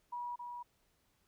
sine tone with echo, 967 Hz, B5, 37 cents flat, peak -38 dBFS, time 0.12-0.36 s, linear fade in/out 10 ms, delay 270 ms, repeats 1, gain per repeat -4 dB, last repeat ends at 0.63 s, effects pink hiss -75 dBFS RMS until 1.27 s

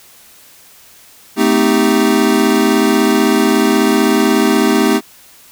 square chord, A half-diminished seventh, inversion none, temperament equal with one note detuned, 220 / 256.2 / 311.1 / 392 Hz, A3 / C4 / Eb4 / G4, 0 / -36 / 0 / 0 cents, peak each -16 dBFS, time 1.36-5.01 s, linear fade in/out 50 ms, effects white hiss -43 dBFS RMS until 5.51 s

